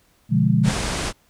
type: chord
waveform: sine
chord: B diminished seventh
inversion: none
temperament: equal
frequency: 123.47 / 146.83 / 174.61 / 207.7 Hz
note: B2 / D3 / F3 / Ab3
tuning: 0 / 0 / 0 / 0 cents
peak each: -20 dBFS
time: 0.29-0.73 s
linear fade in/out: 50 ms
type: low-pass noise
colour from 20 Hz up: pink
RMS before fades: -25 dBFS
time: 0.63-1.13 s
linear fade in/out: 50 ms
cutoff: 9700 Hz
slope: 48 dB/octave
effects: pink hiss -60 dBFS RMS until 1.29 s